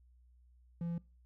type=tone; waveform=triangle; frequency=170 Hz; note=F3; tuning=46 cents flat; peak=-33 dBFS; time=0.81-0.98 s; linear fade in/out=2 ms; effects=noise-tail reverb RT60 0.3 s tail -22 dB re dry + added 61 Hz sine -61 dBFS peak until 1.25 s